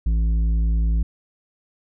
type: tone with tanh clipping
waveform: sine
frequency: 55.3 Hz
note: A1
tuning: 9 cents sharp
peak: -18 dBFS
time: 0.06-1.03 s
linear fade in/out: 5 ms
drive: 8 dB
effects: none